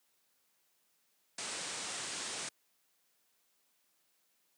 white low-pass noise, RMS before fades -41 dBFS, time 1.38-2.49 s, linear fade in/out 5 ms, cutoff 9300 Hz, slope 96 dB/octave, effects white hiss -75 dBFS RMS until 4.57 s + high-pass 150 Hz 12 dB/octave

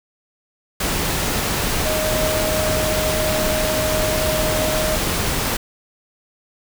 sine tone in noise, 622.3 Hz, D#5, in tune, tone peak -21 dBFS, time 1.85-4.96 s, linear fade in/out 5 ms, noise pink, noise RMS -21 dBFS, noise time 0.8-5.57 s, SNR -3 dB, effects none

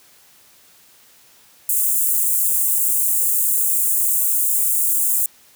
white high-pass noise, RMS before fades -18 dBFS, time 1.69-5.26 s, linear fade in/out 2 ms, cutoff 7500 Hz, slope 48 dB/octave, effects white hiss -51 dBFS RMS until 5.55 s + high-pass 60 Hz 12 dB/octave

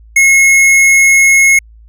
square tone, 2170 Hz, C#7, 37 cents flat, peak -5 dBFS, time 0.16-1.59 s, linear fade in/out 5 ms, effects added 55 Hz sine -36 dBFS peak until 1.88 s + resampled to 32000 Hz

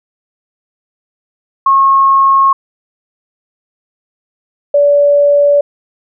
sine tone pair in turn, 1087 / 575.8 Hz, C#6 / D5, -34 / -34 cents, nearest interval major seventh, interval 1100 cents, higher first, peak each -5 dBFS, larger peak neither, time 1.66-2.53 / 4.74-5.61 s, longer neither, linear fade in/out 5 ms, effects none

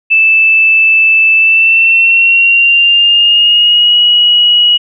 sine tone with pitch glide, 2637 to 2909 Hz, E7 to F#7, 0 to -30 cents, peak -4 dBFS, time 0.1-4.78 s, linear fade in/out 20 ms, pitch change +170 cents, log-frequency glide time 1.36-3.97 s, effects none

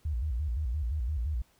sine tone with vibrato, 67 Hz, C2, 42 cents sharp, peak -28 dBFS, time 0.05-1.42 s, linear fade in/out 5 ms, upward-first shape square, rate 5.8 Hz, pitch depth 230 cents each way, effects pink hiss -66 dBFS RMS until 1.59 s

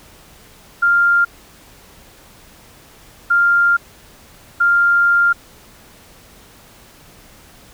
sine tone bursts at uneven times, 1396.9 Hz, F6, in tune, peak -10 dBFS, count 3, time 0.82-1.25 / 3.3-3.77 / 4.6-5.33 s, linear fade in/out 10 ms, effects pink hiss -45 dBFS RMS until 7.73 s

